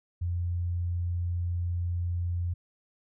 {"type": "tone", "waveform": "sine", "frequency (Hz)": 87.31, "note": "F2", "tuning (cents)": 0, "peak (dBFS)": -27, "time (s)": [0.21, 2.54], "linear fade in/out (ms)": 10, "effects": []}